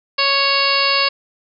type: harmonic tone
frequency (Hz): 554.4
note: C#5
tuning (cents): 0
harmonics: 1 / 2 / 3 / 4 / 5 / 6 / 7 / 8 / 9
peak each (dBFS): -24 / -20 / -26 / -23 / -20 / -29 / -26 / -19 / -24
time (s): 0.18-1.09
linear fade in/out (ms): 10
effects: none